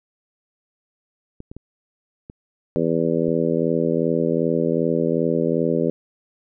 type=clicks; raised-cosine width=3 ms; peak=-23 dBFS; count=5; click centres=1.404 / 1.515 / 1.566 / 2.299 / 3.285 s
type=harmonic tone; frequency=82.6 Hz; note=E2; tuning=4 cents sharp; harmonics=2 / 3 / 4 / 5 / 6 / 7; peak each=-25 / -24 / -25 / -24 / -24 / -28 dBFS; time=2.76-5.9 s; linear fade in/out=0 ms
effects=none